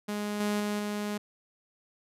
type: tone with level steps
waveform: sawtooth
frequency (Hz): 207.7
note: G#3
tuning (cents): 0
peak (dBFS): -27 / -23 / -25 / -27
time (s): 0.08-1.18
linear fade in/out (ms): 10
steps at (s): 0.4 / 0.6 / 0.79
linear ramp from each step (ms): 2
effects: resampled to 32000 Hz